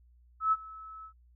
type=tone with ADSR envelope; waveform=sine; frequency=1300 Hz; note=E6; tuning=24 cents flat; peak=-21 dBFS; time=0.4-1.13 s; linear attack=120 ms; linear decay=39 ms; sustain=-22 dB; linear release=85 ms; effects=added 60 Hz sine -58 dBFS peak until 1.35 s